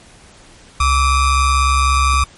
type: ring-modulated tone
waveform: square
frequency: 613 Hz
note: D#5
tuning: 26 cents flat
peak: -9 dBFS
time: 0.8-2.24 s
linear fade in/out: 5 ms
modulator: 545 Hz
effects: pink hiss -44 dBFS RMS until 2.37 s + MP3 48 kbps